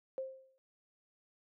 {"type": "tone with exponential decay", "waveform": "sine", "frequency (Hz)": 528, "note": "C5", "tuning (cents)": 16, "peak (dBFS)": -33, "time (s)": [0.18, 0.58], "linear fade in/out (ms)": 0, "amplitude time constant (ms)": 85, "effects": ["high-pass 300 Hz 12 dB/octave"]}